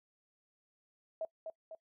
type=tone with echo; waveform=sine; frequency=645 Hz; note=E5; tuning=38 cents flat; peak=-34 dBFS; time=1.21-1.25 s; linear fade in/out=2 ms; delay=250 ms; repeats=2; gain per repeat=-5 dB; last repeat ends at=1.75 s; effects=noise-tail reverb RT60 0.1 s tail -22 dB re dry